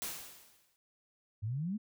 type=noise with exponential decay; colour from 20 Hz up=white; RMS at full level=-37 dBFS; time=0.02-0.76 s; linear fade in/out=0 ms; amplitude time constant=160 ms
type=exponential sweep; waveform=sine; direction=up; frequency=99 to 224.9 Hz; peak=-33 dBFS; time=1.42-1.78 s; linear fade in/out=20 ms
effects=none